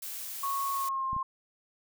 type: noise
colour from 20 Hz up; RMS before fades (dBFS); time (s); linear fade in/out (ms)
blue; -39; 0.02-0.89; 5
type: tone with pitch glide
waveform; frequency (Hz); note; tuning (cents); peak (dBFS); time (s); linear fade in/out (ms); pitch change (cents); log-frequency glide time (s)
sine; 1102 to 1060.2; C#6 to C6; -11 to +23; -29; 0.43-1.23; 5; -66; 0.73-1.06
type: clicks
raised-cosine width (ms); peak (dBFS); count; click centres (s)
5; -29; 2; 1.131 / 1.165
effects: none